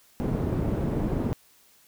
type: low-pass noise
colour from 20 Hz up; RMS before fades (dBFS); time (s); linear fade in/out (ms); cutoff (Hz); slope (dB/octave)
white; -27; 0.2-1.33; 0; 280; 12
effects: white hiss -59 dBFS RMS until 1.87 s